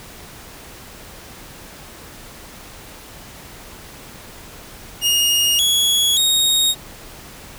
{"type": "tone with pitch steps", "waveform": "sawtooth", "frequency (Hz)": [2852, 3354, 3745], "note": ["F7", "G#7", "A#7"], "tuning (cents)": [36, 16, 7], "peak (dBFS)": -11, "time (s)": [5.01, 6.75], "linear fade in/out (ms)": 50, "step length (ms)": 580, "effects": ["pink hiss -39 dBFS RMS until 7.58 s"]}